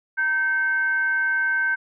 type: tone with frequency modulation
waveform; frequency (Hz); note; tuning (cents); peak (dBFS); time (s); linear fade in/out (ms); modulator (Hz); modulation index
sine; 1550; G6; -20; -19; 0.17-1.76; 20; 620; 0.3
effects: none